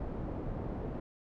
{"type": "low-pass noise", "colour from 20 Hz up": "pink", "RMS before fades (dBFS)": -38, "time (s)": [0, 1], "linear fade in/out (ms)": 5, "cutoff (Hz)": 610, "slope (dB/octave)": 12, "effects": []}